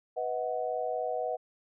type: chord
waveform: sine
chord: B major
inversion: none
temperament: equal with one note detuned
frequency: 493.9 / 636.4 / 740 Hz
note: B4 / D#5 / F#5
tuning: 0 / +39 / 0 cents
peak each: -34 dBFS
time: 0.16-1.37 s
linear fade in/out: 20 ms
effects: none